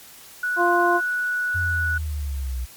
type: tone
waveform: sine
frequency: 1473 Hz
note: F#6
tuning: 8 cents flat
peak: -21 dBFS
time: 0.43-1.98 s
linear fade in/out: 5 ms
type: harmonic tone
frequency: 349.1 Hz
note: F4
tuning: 1 cent flat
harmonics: 1 / 2 / 3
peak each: -21 / -21 / -21 dBFS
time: 0.56-1.01 s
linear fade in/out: 50 ms
type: linear sweep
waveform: sine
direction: down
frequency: 89.9 to 60.6 Hz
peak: -24 dBFS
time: 1.54-2.66 s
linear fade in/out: 20 ms
effects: white hiss -45 dBFS RMS until 2.76 s + MP3 96 kbps